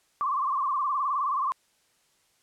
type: tone with vibrato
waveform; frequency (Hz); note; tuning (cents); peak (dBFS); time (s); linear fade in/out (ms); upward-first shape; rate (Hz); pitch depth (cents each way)
sine; 1108.7; C#6; 0; -24; 0.21-1.52; 0; sine; 19; 120
effects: white hiss -67 dBFS RMS until 2.42 s + low-pass 10000 Hz 12 dB/octave